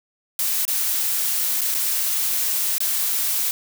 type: noise with dropouts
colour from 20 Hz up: blue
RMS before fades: -22 dBFS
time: 0.39-3.51 s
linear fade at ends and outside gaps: 1 ms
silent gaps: 0.652-0.679 / 1.61-1.615 / 1.743-1.748 / 2.782-2.804 s
effects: none